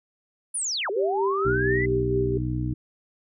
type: linear two-way sweep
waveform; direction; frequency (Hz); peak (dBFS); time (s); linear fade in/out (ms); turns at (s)
sine; down then up; 10180 to 370 to 2046; -25; 0.54-1.86; 10; 0.9
type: tone with tremolo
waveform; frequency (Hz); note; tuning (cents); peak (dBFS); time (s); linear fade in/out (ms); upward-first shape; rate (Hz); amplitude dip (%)
sine; 392; G4; 0; -21; 0.96-2.38; 10; sine; 4.3; 40
type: harmonic tone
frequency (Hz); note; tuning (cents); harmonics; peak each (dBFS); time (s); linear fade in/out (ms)
61.9; B1; +5; 1 / 2 / 3 / 4 / 5; -31 / -27 / -37 / -36 / -31; 1.45-2.74; 5
effects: none

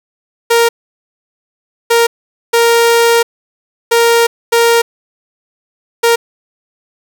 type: tone bursts at uneven times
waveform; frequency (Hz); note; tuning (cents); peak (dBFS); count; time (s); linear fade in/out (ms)
sawtooth; 466.2; A#4; 0; -3; 6; 0.5-0.69 / 1.9-2.07 / 2.53-3.23 / 3.91-4.27 / 4.52-4.82 / 6.03-6.16; 10
effects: none

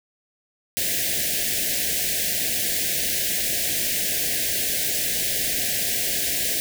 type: band-stop noise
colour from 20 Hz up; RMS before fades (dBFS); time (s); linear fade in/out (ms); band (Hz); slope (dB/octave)
white; -24; 0.77-6.6; 0; 730 to 1600; 96
effects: none

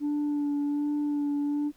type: tone with vibrato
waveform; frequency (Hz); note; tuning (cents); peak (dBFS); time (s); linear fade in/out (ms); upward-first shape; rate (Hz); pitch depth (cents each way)
sine; 291.3; D4; -14; -23; 0-1.72; 50; sine; 1.3; 18
effects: tanh soft clip ceiling -24 dBFS + pink hiss -63 dBFS RMS until 1.76 s

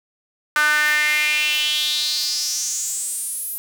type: tone with high-pass filter sweep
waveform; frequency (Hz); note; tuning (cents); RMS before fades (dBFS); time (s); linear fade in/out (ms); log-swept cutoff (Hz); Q
sawtooth; 300.5; D4; +40; -21; 0.56-3.58; 0; 1400 to 12000; 5.2
effects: none

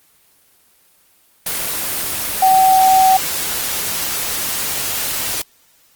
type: tone in noise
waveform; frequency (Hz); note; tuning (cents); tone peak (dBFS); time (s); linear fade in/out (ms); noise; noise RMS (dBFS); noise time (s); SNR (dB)
sine; 760; F#5; +46; -8; 2.42-3.17; 5; white; -21; 1.46-5.42; +10
effects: white hiss -54 dBFS RMS until 5.95 s + Opus 24 kbps

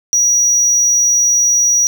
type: tone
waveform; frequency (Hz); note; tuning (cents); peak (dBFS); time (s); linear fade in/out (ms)
triangle; 5790; F#8; -38; -8; 0.13-1.87; 0
effects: none

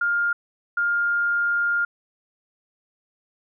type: tone pair in turn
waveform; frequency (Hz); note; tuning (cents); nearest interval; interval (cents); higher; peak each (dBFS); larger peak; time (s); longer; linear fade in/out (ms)
sine; 1408 / 1408; F6 / F6; +14 / +14; unison; 0; neither; -19; neither; 0.01-0.33 / 0.77-1.85; second; 5
effects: none

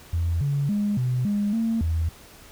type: tone with pitch steps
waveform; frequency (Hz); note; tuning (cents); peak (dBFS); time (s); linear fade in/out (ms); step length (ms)
sine; 84.3 / 141.6 / 206 / 125.8 / 205.1 / 226.5 / 81.6; E2 / C#3 / G#3 / B2 / G#3 / A#3 / E2; +39 / +37 / -14 / +32 / -21 / -50 / -17; -20; 0.13-2.09; 5; 280
effects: tanh soft clip ceiling -16 dBFS + pink hiss -48 dBFS RMS until 2.51 s

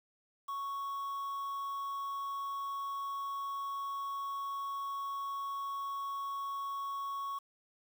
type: tone with quantisation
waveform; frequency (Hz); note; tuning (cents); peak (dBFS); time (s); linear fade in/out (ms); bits
triangle; 1108.7; C#6; 0; -34; 0.48-7.39; 10; 9
effects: none

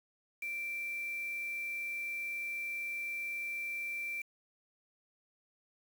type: tone with quantisation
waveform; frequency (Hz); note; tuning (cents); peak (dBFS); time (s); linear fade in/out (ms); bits
sine; 2349; D7; 0; -36; 0.42-4.22; 5; 8
effects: none

